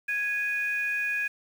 sine tone pair together, 1661.2 / 2474 Hz, G#6 / D#7, 0 / -10 cents, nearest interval perfect fifth, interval 690 cents, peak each -28 dBFS, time 0.08-1.28 s, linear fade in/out 10 ms, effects tanh soft clip ceiling -18 dBFS + 8-bit

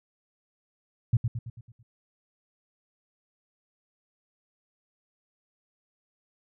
sine tone with echo, 116.54 Hz, A#2, in tune, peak -17 dBFS, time 1.13-1.17 s, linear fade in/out 5 ms, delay 110 ms, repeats 6, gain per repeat -6 dB, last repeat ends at 1.83 s, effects none

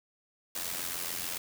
white noise with amplitude modulation, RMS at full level -33 dBFS, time 0.55-1.38 s, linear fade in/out 5 ms, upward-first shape sine, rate 86.9 Hz, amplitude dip 65%, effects none

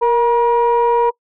sine tone pair together, 468.4 / 957 Hz, A#4 / A#5, +8 / +45 cents, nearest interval octave, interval 1237 cents, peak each -12 dBFS, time 0.01-1.11 s, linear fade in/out 20 ms, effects noise-tail reverb RT60 0.1 s tail -24 dB re dry + tanh soft clip ceiling -7 dBFS

